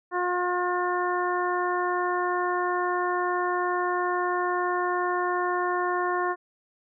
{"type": "harmonic tone", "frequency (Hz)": 357.7, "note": "F4", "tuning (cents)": 41, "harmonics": [1, 2, 3, 4, 5], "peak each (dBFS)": [-28, -30, -28, -34, -34], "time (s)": [0.11, 6.36], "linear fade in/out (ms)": 50, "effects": []}